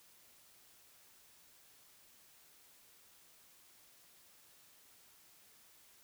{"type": "silence", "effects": ["white hiss -64 dBFS RMS until 6.03 s"]}